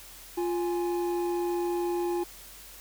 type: tone pair together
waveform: triangle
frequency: 349.2 / 830.5 Hz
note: F4 / G#5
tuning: 0 / 0 cents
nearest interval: octave + minor third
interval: 1500 cents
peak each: -25 / -33 dBFS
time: 0.37-2.24 s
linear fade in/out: 10 ms
effects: added 45 Hz sine -54 dBFS peak until 2.8 s + white hiss -48 dBFS RMS until 2.8 s